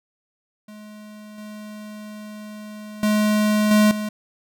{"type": "tone with level steps", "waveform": "square", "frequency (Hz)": 211.6, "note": "G#3", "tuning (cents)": 33, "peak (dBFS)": [-39, -35, -17, -13, -25], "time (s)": [0.68, 4.09], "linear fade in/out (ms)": 5, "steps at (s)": [1.38, 3.03, 3.71, 3.91], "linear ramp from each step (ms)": 2, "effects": []}